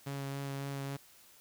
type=tone with vibrato; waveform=sawtooth; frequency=138.59 Hz; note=C#3; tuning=in tune; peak=-33 dBFS; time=0.06-0.97 s; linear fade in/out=10 ms; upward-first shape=sine; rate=3.6 Hz; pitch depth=12 cents each way; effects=white hiss -60 dBFS RMS until 1.4 s